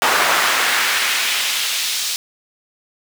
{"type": "noise with high-pass filter sweep", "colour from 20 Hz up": "brown", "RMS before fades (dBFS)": -18, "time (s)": [0.02, 2.16], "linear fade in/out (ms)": 0, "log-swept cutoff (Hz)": [990, 4500], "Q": 1.1, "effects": []}